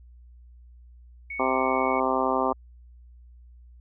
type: tone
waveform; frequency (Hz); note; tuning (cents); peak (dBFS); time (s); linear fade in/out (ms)
sine; 2221; C#7; +3; -32; 1.3-2; 5
type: harmonic tone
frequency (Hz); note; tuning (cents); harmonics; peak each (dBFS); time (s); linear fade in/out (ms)
130.81; C3; 0; 2 / 3 / 4 / 5 / 6 / 7 / 8 / 9; -30 / -30 / -30 / -30 / -30 / -30 / -30 / -30; 1.39-2.53; 10
effects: added 60 Hz sine -47 dBFS peak until 3.8 s